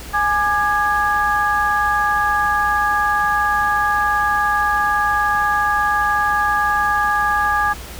sine tone cluster, 832 / 1198 / 1659 Hz, G#5 / D6 / G#6, +3 / +34 / -2 cents, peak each -19 dBFS, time 0.13-7.74 s, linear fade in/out 20 ms, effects added 60 Hz sine -34 dBFS peak until 7.99 s + pink hiss -35 dBFS RMS until 7.99 s

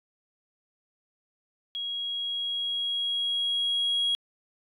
sine tone with level ramp, 3300 Hz, G#7, 12 cents flat, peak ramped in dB -30 to -21 dBFS, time 1.75-4.15 s, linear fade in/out 0 ms, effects tanh soft clip ceiling -21 dBFS

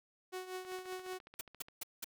sawtooth tone with tremolo, 370 Hz, F#4, in tune, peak -35 dBFS, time 0.32-1.19 s, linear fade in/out 20 ms, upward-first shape triangle, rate 5.3 Hz, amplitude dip 75%
click train, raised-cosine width 0.3 ms, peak -38 dBFS, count 16, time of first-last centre 0.65-1.684 s, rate 14.5 Hz
white noise bursts, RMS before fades -41 dBFS, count 4, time 1.39-2.044 s, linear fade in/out 5 ms, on 21 ms, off 190 ms
effects none

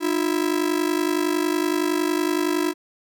45% pulse ring-modulated tone, 329.6 Hz, E4, in tune, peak -17 dBFS, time 0-2.74 s, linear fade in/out 50 ms, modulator 25.4 Hz, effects none

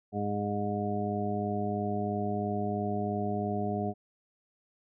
harmonic tone, 103 Hz, G#2, 14 cents flat, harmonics 1 / 2 / 3 / 4 / 6 / 7, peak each -36 / -33 / -40 / -36 / -39 / -35 dBFS, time 0.12-3.94 s, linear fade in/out 50 ms, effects none

